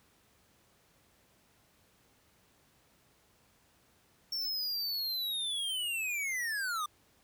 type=linear sweep; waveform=square; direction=down; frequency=5480 to 1174.7 Hz; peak=-33 dBFS; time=4.32-6.86 s; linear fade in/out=5 ms; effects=pink hiss -67 dBFS RMS until 7.23 s + high-pass 60 Hz 12 dB/octave